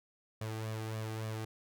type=tone with flanger; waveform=sawtooth; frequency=110 Hz; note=A2; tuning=in tune; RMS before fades=-39 dBFS; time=0.41-1.45 s; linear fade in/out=5 ms; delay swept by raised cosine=1.7 to 2.58 ms; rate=3.5 Hz; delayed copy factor=+0.6; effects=none